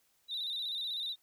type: tone with vibrato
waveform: sine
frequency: 3785 Hz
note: A#7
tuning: 26 cents sharp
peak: -33 dBFS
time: 0.28-1.16 s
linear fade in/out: 50 ms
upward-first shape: square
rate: 16 Hz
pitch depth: 61 cents each way
effects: tanh soft clip ceiling -31 dBFS + white hiss -72 dBFS RMS until 1.22 s